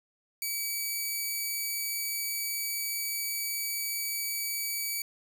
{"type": "tone", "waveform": "5% pulse", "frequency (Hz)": 2287, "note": "D7", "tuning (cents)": -47, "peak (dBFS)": -21, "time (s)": [0.42, 5.02], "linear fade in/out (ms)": 2, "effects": []}